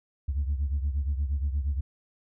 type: beating tone pair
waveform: sine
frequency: 69.1 / 77.6 Hz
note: C#2 / D#2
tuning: -5 / -4 cents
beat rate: 8.5 Hz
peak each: -25 / -30 dBFS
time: 0.28-1.81 s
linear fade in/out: 10 ms
effects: tanh soft clip ceiling -21 dBFS